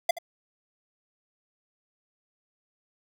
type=tone with echo; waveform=square; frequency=685 Hz; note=F5; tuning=34 cents flat; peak=-19 dBFS; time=0.09-0.11 s; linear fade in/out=5 ms; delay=76 ms; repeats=1; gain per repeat=-15 dB; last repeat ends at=0.186 s; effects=none